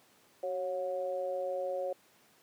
sine tone with amplitude modulation, 550 Hz, C#5, 14 cents flat, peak -28 dBFS, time 0.43-1.93 s, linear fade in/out 5 ms, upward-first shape sine, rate 174 Hz, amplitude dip 85%, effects pink hiss -64 dBFS RMS until 2.42 s + high-pass 200 Hz 12 dB/octave

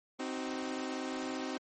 sawtooth chord, C diminished, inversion none, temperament equal with one note detuned, 261.6 / 311.1 / 376.5 Hz, C4 / Eb4 / Gb4, 0 / 0 / +30 cents, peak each -34 / -37 / -39 dBFS, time 0.19-1.58 s, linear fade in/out 10 ms, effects MP3 32 kbps

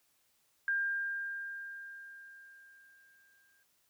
sine tone with exponential decay, 1600 Hz, G6, 35 cents sharp, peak -28 dBFS, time 0.68-3.63 s, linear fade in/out 1 ms, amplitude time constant 640 ms, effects white hiss -73 dBFS RMS until 3.89 s

